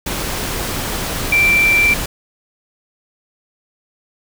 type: tone in noise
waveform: sine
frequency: 2349 Hz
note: D7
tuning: in tune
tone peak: -10 dBFS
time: 1.32-1.94 s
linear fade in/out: 5 ms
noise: pink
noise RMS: -22 dBFS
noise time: 0.06-2.06 s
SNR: +9 dB
effects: none